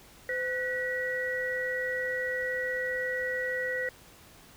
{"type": "tone cluster", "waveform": "sine", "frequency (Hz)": [509, 1486, 1929], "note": ["C5", "F#6", "B6"], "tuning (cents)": [-48, 7, -41], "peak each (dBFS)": [-33, -39, -31], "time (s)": [0.29, 3.89], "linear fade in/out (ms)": 2, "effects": ["pink hiss -54 dBFS RMS until 4.56 s"]}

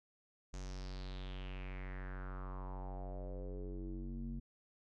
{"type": "tone with low-pass filter sweep", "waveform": "square", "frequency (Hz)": 46.71, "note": "F#1", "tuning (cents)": 17, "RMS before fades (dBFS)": -44, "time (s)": [0.53, 4.4], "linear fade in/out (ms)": 10, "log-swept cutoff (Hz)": [6700, 210], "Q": 4.4, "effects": []}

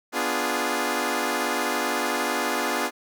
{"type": "chord", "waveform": "10% pulse", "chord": "B diminished seventh", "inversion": "none", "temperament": "equal", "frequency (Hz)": [246.9, 293.7, 349.2, 415.3], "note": ["B3", "D4", "F4", "Ab4"], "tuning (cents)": [0, 0, 0, 0], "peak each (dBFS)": -21, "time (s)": [0.12, 2.91], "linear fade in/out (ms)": 50, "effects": []}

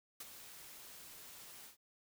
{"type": "noise with ADSR envelope", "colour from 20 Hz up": "white", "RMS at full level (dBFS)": -45, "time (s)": [0.2, 1.77], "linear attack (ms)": 5, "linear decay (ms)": 31, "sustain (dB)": -9, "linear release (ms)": 110, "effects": []}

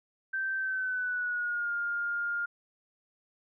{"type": "tone with pitch glide", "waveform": "sine", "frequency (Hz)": [1556, 1410.5], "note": ["G6", "F6"], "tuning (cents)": [-13, 17], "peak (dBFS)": -29, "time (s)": [0.33, 2.46], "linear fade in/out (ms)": 10, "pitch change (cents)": -170, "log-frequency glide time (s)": [0.57, 1.72], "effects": []}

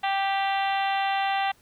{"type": "harmonic tone with a mistuned harmonic", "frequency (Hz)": 392, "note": "G4", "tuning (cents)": 0, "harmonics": [2, 3, 4, 5, 6, 7, 8, 9, 10], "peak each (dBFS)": [-24, -35, -35, -33, -40, -35, -39, -39, -45], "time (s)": [0.03, 1.52], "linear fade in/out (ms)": 10, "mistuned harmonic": 10, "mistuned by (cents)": 42, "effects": ["pink hiss -60 dBFS RMS until 1.61 s"]}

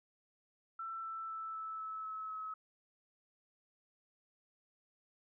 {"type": "tone with pitch steps", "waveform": "sine", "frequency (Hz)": [1336, 1327.5, 1319.1, 1310.8, 1302.5, 1294.2, 1286], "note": ["E6", "E6", "E6", "E6", "E6", "E6", "E6"], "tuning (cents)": [23, 12, 1, -10, -21, -32, -43], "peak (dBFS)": -40, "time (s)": [0.79, 2.54], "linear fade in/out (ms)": 5, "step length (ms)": 250, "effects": []}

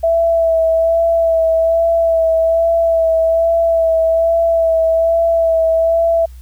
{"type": "tone with vibrato", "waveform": "sine", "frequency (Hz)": 659.3, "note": "E5", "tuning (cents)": 0, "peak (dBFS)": -10, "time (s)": [0.03, 6.26], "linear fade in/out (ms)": 10, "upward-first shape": "sine", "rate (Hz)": 1.2, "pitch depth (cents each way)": 21, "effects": ["added 62 Hz sine -32 dBFS peak until 6.41 s", "white hiss -52 dBFS RMS until 6.41 s"]}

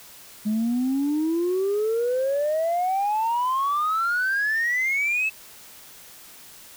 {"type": "exponential sweep", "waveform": "sine", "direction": "up", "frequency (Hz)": [208.5, 2637], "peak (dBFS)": -19, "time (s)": [0.45, 5.3], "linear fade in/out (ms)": 20, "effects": ["tanh soft clip ceiling -18 dBFS", "white hiss -46 dBFS RMS until 6.76 s"]}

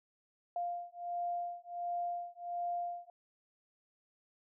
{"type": "beating tone pair", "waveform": "sine", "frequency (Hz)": [698.5, 699.9], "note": ["F5", "F5"], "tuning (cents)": [0, 4], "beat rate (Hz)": 1.4, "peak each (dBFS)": [-39, -39], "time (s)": [0.56, 3.1], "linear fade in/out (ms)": 2, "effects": []}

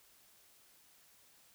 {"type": "silence", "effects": ["white hiss -65 dBFS RMS until 1.54 s"]}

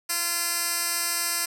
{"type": "tone with band-pass filter", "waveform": "10% pulse", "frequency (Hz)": 343.5, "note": "F4", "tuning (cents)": -29, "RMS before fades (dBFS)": -27, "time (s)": [0.09, 1.46], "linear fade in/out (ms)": 10, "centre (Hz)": 9700, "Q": 1, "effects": []}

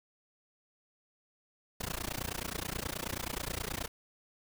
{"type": "noise with amplitude modulation", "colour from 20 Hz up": "pink", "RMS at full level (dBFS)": -34, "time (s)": [1.8, 3.88], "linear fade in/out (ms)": 10, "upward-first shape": "sine", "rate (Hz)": 29.4, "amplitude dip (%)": 100, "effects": []}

